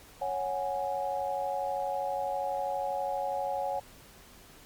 sine chord, C# suspended fourth, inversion none, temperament just, 554.4 / 739.2 / 831.5 Hz, C#5 / F#5 / G#5, 0 / -2 / +2 cents, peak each -34 dBFS, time 0.21-3.8 s, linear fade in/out 10 ms, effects pink hiss -54 dBFS RMS until 4.65 s + Opus 48 kbps

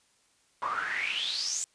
pink noise with band-pass filter sweep, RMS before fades -32 dBFS, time 0.62-1.64 s, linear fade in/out 0 ms, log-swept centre 990 to 7500 Hz, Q 9.6, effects white hiss -67 dBFS RMS until 1.74 s + resampled to 22050 Hz

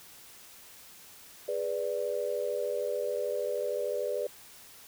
sine chord, G# diminished, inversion none, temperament equal with one note detuned, 413.6 / 493.9 / 587.3 Hz, G#4 / B4 / D5, -7 / 0 / 0 cents, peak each -35 / -33 / -33 dBFS, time 1.48-4.27 s, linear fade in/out 5 ms, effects white hiss -52 dBFS RMS until 4.87 s

